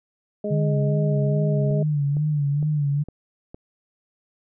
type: harmonic tone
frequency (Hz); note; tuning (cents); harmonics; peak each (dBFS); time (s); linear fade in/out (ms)
207.7; G#3; 0; 1 / 2 / 3; -28 / -28 / -28; 0.44-1.83; 5
type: tone with vibrato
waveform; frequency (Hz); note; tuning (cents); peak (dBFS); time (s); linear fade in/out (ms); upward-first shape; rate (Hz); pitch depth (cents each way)
sine; 146.83; D3; 0; -19; 0.5-3.04; 20; sine; 2.4; 68
type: click train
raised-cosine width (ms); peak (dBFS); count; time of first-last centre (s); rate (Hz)
2; -25; 5; 1.71-3.545; 2.18
effects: none